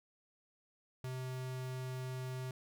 square tone, 128.8 Hz, C3, 27 cents flat, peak -40 dBFS, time 1.04-2.51 s, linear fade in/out 2 ms, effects none

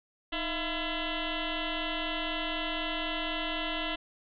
sine tone with frequency modulation, 1358 Hz, F6, 49 cents flat, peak -30 dBFS, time 0.32-3.96 s, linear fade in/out 10 ms, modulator 334 Hz, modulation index 6.3, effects none

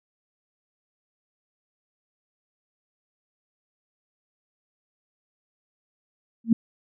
sine tone with exponential growth, 228.3 Hz, A#3, 36 cents flat, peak -10 dBFS, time 6.44-6.53 s, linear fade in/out 5 ms, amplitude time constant 18 ms, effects none

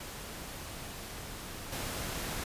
pink noise with level steps, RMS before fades -43 / -37 dBFS, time 0-2.44 s, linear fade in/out 5 ms, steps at 1.72 s, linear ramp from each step 5 ms, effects resampled to 32000 Hz

